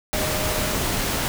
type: tone in noise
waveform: sine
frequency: 616 Hz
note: D#5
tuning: 17 cents flat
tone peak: -30 dBFS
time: 0.14-0.74 s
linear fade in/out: 0 ms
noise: pink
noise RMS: -24 dBFS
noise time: 0.13-1.28 s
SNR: -9 dB
effects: none